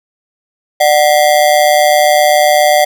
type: ring-modulated tone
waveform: square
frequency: 671 Hz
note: E5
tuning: 31 cents sharp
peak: -4 dBFS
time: 0.8-2.85 s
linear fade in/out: 10 ms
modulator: 73.8 Hz
effects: none